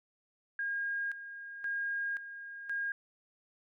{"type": "tone with tremolo", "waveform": "sine", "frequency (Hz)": 1623, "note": "G#6", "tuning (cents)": -40, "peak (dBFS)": -32, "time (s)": [0.59, 2.92], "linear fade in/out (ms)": 2, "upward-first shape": "square", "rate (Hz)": 0.95, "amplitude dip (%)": 70, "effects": []}